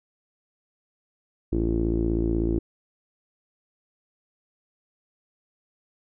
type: tone with low-pass filter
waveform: sawtooth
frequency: 56.2 Hz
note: A1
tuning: 37 cents sharp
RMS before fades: -24 dBFS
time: 1.52-2.59 s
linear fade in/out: 5 ms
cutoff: 340 Hz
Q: 6.6
effects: none